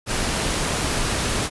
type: noise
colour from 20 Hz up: pink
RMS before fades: -23 dBFS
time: 0.06-1.5 s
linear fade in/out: 50 ms
effects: resampled to 24000 Hz